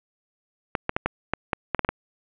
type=clicks; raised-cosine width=0.5 ms; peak=-7 dBFS; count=10; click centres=0.752 / 0.894 / 0.965 / 1.06 / 1.336 / 1.532 / 1.747 / 1.793 / 1.848 / 1.89 s; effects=resampled to 8000 Hz + 7-bit